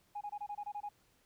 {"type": "tone bursts", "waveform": "sine", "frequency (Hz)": 826, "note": "G#5", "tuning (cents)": -10, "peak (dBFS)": -37, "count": 9, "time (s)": [0.15, 0.891], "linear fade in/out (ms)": 10, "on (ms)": 61, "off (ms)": 24, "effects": ["tanh soft clip ceiling -34 dBFS", "pink hiss -71 dBFS RMS until 1.25 s"]}